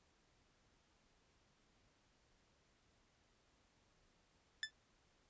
20% pulse tone with exponential decay, 1752 Hz, A6, 8 cents flat, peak -30 dBFS, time 4.63-4.71 s, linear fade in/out 1 ms, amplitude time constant 17 ms, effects pink hiss -75 dBFS RMS until 5.29 s + resampled to 16000 Hz

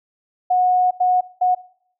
sine tone bursts at uneven times, 730 Hz, F#5, 24 cents flat, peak -13 dBFS, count 3, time 0.5-0.91 / 1-1.21 / 1.41-1.55 s, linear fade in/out 10 ms, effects noise-tail reverb RT60 0.7 s tail -21 dB re dry

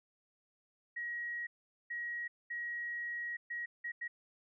sine tone bursts at uneven times, 1900 Hz, A#6, 33 cents sharp, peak -37 dBFS, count 6, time 0.96-1.47 / 1.9-2.28 / 2.5-3.37 / 3.5-3.66 / 3.84-3.92 / 4.01-4.08 s, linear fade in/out 10 ms, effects none

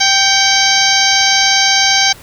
harmonic tone with a mistuned harmonic, 784 Hz, G5, in tune, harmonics 1 / 2 / 3 / 4 / 5 / 6 / 7 / 8, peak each -17 / -17 / -17 / -17 / -17 / -17 / -17 / -17 dBFS, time 0-2.13 s, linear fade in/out 10 ms, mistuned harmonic 3, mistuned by -67 cents, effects pink hiss -38 dBFS RMS until 2.22 s

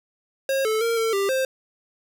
square tone with pitch steps, 540 / 436.5 / 461.7 / 450.5 / 395.4 / 526 Hz, C#5 / A4 / A#4 / A4 / G4 / C5, -45 / -14 / -17 / +41 / +15 / +9 cents, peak -21 dBFS, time 0.49-1.45 s, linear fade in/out 2 ms, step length 160 ms, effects none

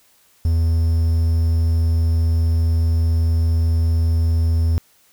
triangle tone with quantisation, 82.41 Hz, E2, in tune, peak -12 dBFS, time 0.45-4.78 s, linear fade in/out 0 ms, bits 7, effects white hiss -56 dBFS RMS until 5.12 s

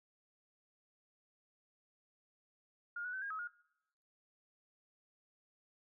sine tone with pitch steps, 1419 / 1473 / 1530 / 1623 / 1279 / 1430 Hz, F6 / F#6 / G6 / G#6 / D#6 / F6, +27 / -8 / -42 / -40 / +47 / +41 cents, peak -39 dBFS, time 2.96-3.476 s, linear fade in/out 5 ms, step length 86 ms, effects noise-tail reverb RT60 0.9 s tail -24 dB re dry

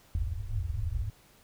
white low-pass noise, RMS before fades -32 dBFS, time 0.15-1.1 s, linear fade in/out 2 ms, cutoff 110 Hz, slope 96 dB/octave, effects pink hiss -60 dBFS RMS until 1.43 s

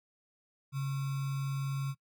sine tone with sample-and-hold, 137.3 Hz, C#3, 16 cents flat, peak -31 dBFS, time 0.72-1.95 s, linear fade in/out 50 ms, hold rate 1225 Hz, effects noise-tail reverb RT60 0.1 s tail -22 dB re dry

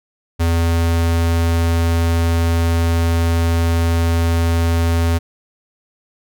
square tone, 83.7 Hz, E2, 27 cents sharp, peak -14 dBFS, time 0.39-5.19 s, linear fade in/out 20 ms, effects none

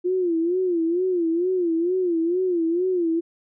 sine tone with vibrato, 349.2 Hz, F4, in tune, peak -19 dBFS, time 0.04-3.21 s, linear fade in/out 20 ms, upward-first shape sine, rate 2.2 Hz, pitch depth 120 cents each way, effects none

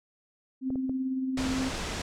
sine tone with tremolo, 261.6 Hz, C4, in tune, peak -26 dBFS, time 0.61-1.71 s, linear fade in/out 50 ms, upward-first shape sine, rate 18 Hz, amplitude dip 35%
clicks, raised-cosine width 2 ms, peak -25 dBFS, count 3, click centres 0.704 / 0.757 / 0.895 s
pink low-pass noise, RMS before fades -34 dBFS, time 1.37-2.02 s, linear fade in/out 5 ms, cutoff 7700 Hz, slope 24 dB/octave
effects none

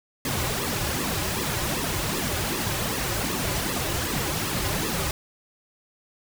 pink noise with flanger, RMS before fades -27 dBFS, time 0.25-5.11 s, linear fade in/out 2 ms, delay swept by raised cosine 1.3 to 4.5 ms, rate 2.6 Hz, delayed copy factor -0.8, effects none

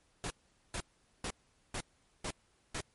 pink noise bursts, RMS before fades -38 dBFS, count 6, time 0.24-2.806 s, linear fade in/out 0 ms, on 61 ms, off 440 ms, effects pink hiss -71 dBFS RMS until 2.94 s + MP3 48 kbps

